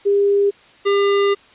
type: tone pair in turn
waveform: sine / square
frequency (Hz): 402.3 / 400.7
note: G4 / G4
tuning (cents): +45 / +38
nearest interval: unison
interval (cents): 7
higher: first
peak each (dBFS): -12 / -14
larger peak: first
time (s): 0.05-0.51 / 0.85-1.35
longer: second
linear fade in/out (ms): 20
effects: white hiss -48 dBFS RMS until 1.54 s + resampled to 8000 Hz